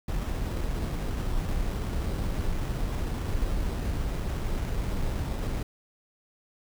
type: noise with sample-and-hold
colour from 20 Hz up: brown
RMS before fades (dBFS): -29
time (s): 0.08-5.63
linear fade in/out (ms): 5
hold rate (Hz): 4410
effects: none